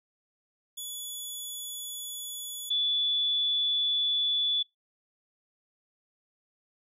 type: tone pair in turn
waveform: 15% pulse / sine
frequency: 3420 / 3450 Hz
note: A7 / A7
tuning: -50 / -35 cents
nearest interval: unison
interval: 15 cents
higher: second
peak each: -29 / -24 dBFS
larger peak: second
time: 0.77-2.7 / 2.7-4.63 s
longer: neither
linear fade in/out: 10 ms
effects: noise-tail reverb RT60 0.2 s tail -25 dB re dry